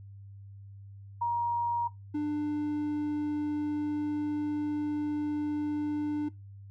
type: tone pair in turn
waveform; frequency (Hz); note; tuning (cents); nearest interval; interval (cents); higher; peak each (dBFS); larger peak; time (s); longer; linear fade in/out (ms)
sine / triangle; 946 / 297.5; A#5 / D4; +25 / +22; octave + minor sixth; 2003; first; -26; neither; 1.21-1.88 / 2.14-6.29; second; 10
effects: noise-tail reverb RT60 0.2 s tail -20 dB re dry + added 99 Hz sine -45 dBFS peak until 6.7 s